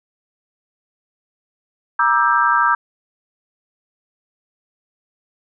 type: chord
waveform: sine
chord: E half-diminished seventh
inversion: second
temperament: just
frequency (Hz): 949.3 / 1186.7 / 1318.5 / 1582.2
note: Bb5 / D6 / E6 / G6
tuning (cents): +31 / +18 / 0 / +16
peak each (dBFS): -18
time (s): 1.99-2.75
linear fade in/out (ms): 5
effects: none